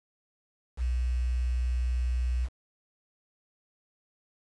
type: tone with quantisation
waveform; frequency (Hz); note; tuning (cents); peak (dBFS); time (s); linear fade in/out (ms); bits
sine; 61.74; B1; 0; -25; 0.77-2.49; 50; 8
effects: resampled to 22050 Hz